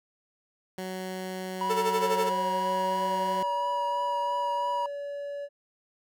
15% pulse tone, 186.4 Hz, F#3, 13 cents sharp, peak -27 dBFS, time 0.78-3.43 s, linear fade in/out 2 ms
triangle tone with vibrato, 965 Hz, B5, 40 cents flat, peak -25 dBFS, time 1.61-4.86 s, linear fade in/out 2 ms, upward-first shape triangle, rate 3 Hz, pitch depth 19 cents each way
45% pulse tone with tremolo, 443.9 Hz, A4, 15 cents sharp, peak -24 dBFS, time 1.69-2.3 s, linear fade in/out 20 ms, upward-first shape sine, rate 12 Hz, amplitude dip 75%
triangle tone with pitch glide, 545 to 570.8 Hz, C#5 to D5, -29 to -49 cents, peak -31 dBFS, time 1.98-5.49 s, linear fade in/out 50 ms, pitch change +80 cents, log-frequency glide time 2.44-3.09 s
effects none

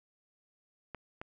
clicks, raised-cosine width 0.5 ms, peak -26 dBFS, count 2, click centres 0.947 / 1.215 s, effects none

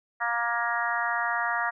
harmonic tone with a mistuned harmonic, 235.1 Hz, A#3, 15 cents sharp, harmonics 3 / 4 / 5 / 6 / 7 / 8, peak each -32 / -32 / -32 / -32 / -32 / -32 dBFS, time 0.2-1.71 s, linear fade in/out 20 ms, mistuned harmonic 7, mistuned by +15 cents, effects none

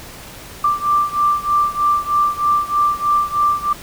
sine beating tone pair, 1178 / 1181.2 Hz, D6 / D6, +5 / +10 cents, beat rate 3.2 Hz, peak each -16 / -18 dBFS, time 0.64-3.73 s, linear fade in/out 5 ms, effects pink hiss -36 dBFS RMS until 3.82 s

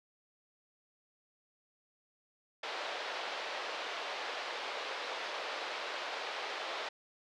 pink band-pass noise, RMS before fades -40 dBFS, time 2.63-6.89 s, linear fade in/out 5 ms, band 480 to 4400 Hz, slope 24 dB/octave, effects none

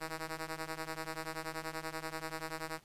5% pulse ring-modulated tone, 159.8 Hz, D#3, 47 cents sharp, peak -25 dBFS, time 0-2.8 s, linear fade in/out 20 ms, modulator 165 Hz, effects pink hiss -65 dBFS RMS until 2.84 s + resampled to 32000 Hz

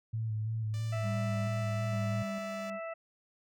sine tone with vibrato, 110 Hz, A2, in tune, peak -31 dBFS, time 0.13-2.23 s, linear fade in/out 10 ms, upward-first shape square, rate 3 Hz, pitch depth 28 cents each way
5% pulse tone with pitch glide, 590 to 582.2 Hz, D5 to D5, +8 to -15 cents, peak -38 dBFS, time 0.74-2.7 s, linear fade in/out 0 ms, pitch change -23 cents, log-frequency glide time 1.46-2.28 s
harmonic tone, 659.3 Hz, E5, in tune, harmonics 1 / 2 / 3 / 4, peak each -38 / -44 / -48 / -50 dBFS, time 0.92-2.94 s, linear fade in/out 10 ms
triangle tone with tremolo, 198.4 Hz, G3, 21 cents sharp, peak -34 dBFS, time 1.02-2.8 s, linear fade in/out 50 ms, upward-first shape square, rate 1.1 Hz, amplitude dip 45%
effects none

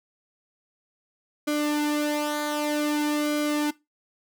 sawtooth tone with flanger, 297.3 Hz, D4, 21 cents sharp, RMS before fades -25 dBFS, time 1.47-3.71 s, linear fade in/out 10 ms, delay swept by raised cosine 1.1 to 3 ms, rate 0.53 Hz, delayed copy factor -0.65, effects noise-tail reverb RT60 0.2 s tail -19 dB re dry

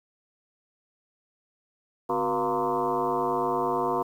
sine tone with frequency modulation, 698.5 Hz, F5, in tune, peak -23 dBFS, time 2.09-4.03 s, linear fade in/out 10 ms, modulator 109 Hz, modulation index 3.8, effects 9-bit

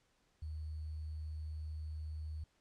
sine tone with sample-and-hold, 77.5 Hz, D#2, 6 cents flat, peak -40 dBFS, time 0.42-2.44 s, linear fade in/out 5 ms, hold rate 4410 Hz, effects pink hiss -75 dBFS RMS until 2.6 s + low-pass 8000 Hz 12 dB/octave

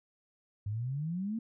sine exponential sweep, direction up, 99 to 233.1 Hz, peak -32 dBFS, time 0.66-1.39 s, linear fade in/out 5 ms, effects none

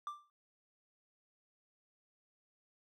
triangle tone with exponential decay, 1180 Hz, D6, 8 cents sharp, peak -34 dBFS, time 0.07-0.3 s, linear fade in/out 1 ms, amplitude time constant 48 ms, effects none

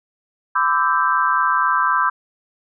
sine chord, E minor seventh, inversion second, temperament equal with one note detuned, 1006.8 / 1174.7 / 1318.5 / 1568 Hz, B5 / D6 / E6 / G6, +33 / 0 / 0 / 0 cents, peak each -19 / -20 / -21 / -21 dBFS, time 0.55-2.1 s, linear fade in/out 10 ms, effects none

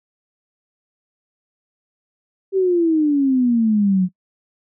sine exponential sweep, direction down, 392 to 179.1 Hz, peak -13 dBFS, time 2.52-4.09 s, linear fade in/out 50 ms, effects noise-tail reverb RT60 0.1 s tail -23 dB re dry

